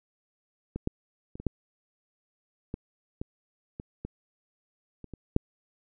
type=clicks; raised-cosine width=3 ms; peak=-20 / -14 / -28 / -27 / -13 / -20 / -20 / -24 / -22 / -29 / -27 / -8 dBFS; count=12; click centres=0.76 / 0.874 / 1.355 / 1.4 / 1.467 / 2.741 / 3.215 / 3.799 / 4.05 / 5.043 / 5.137 / 5.364 s; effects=none